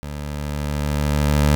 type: tone with level ramp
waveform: 20% pulse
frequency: 73.42 Hz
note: D2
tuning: in tune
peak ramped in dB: -24 to -8 dBFS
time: 0.03-1.55 s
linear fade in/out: 0 ms
effects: none